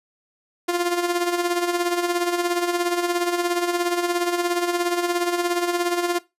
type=tone with tremolo; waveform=sawtooth; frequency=349.6 Hz; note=F4; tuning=2 cents sharp; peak=-14 dBFS; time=0.68-6.19 s; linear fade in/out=10 ms; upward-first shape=sine; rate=17 Hz; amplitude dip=60%; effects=noise-tail reverb RT60 0.2 s tail -18 dB re dry + resampled to 32000 Hz